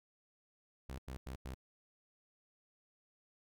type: tone bursts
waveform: sawtooth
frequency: 65 Hz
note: C2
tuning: 11 cents flat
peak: -39 dBFS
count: 4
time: 0.89-1.544 s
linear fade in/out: 0 ms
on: 93 ms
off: 94 ms
effects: none